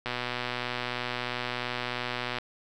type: click train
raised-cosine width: 0.3 ms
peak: -15 dBFS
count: 287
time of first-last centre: 0.06-2.385 s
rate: 123 Hz
effects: none